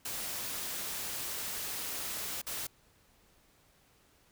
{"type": "noise with dropouts", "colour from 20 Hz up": "white", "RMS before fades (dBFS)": -38, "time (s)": [0.05, 2.67], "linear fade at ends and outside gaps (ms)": 5, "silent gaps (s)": [2.417, 2.466], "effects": ["pink hiss -66 dBFS RMS until 4.31 s"]}